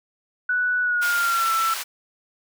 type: tone with pitch glide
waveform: sine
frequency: 1480 to 1333.9 Hz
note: F#6 to E6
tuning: 0 to +20 cents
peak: -19 dBFS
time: 0.49-1.74 s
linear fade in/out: 5 ms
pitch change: -180 cents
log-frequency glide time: 0.82-1.52 s
type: high-pass noise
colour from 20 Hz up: pink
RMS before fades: -30 dBFS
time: 1.01-1.84 s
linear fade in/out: 20 ms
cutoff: 1300 Hz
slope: 12 dB/octave
effects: none